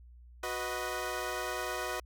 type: chord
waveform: 15% pulse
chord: B major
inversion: second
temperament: equal with one note detuned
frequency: 368.1 / 493.9 / 622.3 Hz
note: F#4 / B4 / D#5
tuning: -9 / 0 / 0 cents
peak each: -32 dBFS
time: 0.43-2 s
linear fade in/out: 5 ms
effects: added 60 Hz sine -51 dBFS peak until 2.05 s